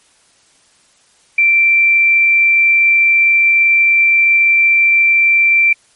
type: tone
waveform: sine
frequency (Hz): 2349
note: D7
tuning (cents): 0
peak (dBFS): -7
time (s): 1.38-5.73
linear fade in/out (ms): 5
effects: white hiss -52 dBFS RMS until 5.95 s + MP3 48 kbps